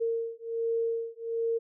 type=beating tone pair; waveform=sine; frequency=458.2 / 459.5 Hz; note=A#4 / A#4; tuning=-30 / -25 cents; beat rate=1.3 Hz; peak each=-31 dBFS; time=0-1.59 s; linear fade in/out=20 ms; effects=none